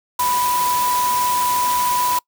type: tone in noise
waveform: sine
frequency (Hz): 987.8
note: B5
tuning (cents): 0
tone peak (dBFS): -17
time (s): 0.19-2.19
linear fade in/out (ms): 5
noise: white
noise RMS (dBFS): -25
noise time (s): 0.19-2.19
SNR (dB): +5
effects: noise-tail reverb RT60 0.1 s tail -25 dB re dry